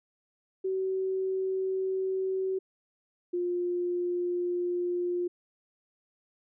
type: tone pair in turn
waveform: sine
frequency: 379.2 / 353.6 Hz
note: F#4 / F4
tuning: +43 / +22 cents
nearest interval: minor second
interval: 121 cents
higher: first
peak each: -27 dBFS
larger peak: neither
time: 0.64-2.59 / 3.33-5.28 s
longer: neither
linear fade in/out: 10 ms
effects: none